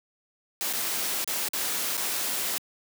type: noise with dropouts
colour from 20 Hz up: white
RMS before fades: -29 dBFS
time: 0.61-2.58 s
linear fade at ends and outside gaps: 0 ms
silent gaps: 0.728-0.735 / 1.243-1.276 / 1.485-1.534 / 1.97-1.977 s
effects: high-pass 200 Hz 12 dB/octave